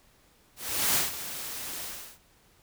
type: noise with ADSR envelope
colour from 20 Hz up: white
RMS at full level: -24 dBFS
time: 0.56-2.19 s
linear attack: 390 ms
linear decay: 160 ms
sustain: -13 dB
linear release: 340 ms
effects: pink hiss -62 dBFS RMS until 2.62 s